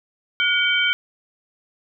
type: tone cluster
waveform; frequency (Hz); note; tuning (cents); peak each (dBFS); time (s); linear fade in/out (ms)
sine; 1446 / 2272 / 3108; F#6 / C#7 / G7; -40 / +42 / -16; -21; 0.4-0.93; 0
effects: none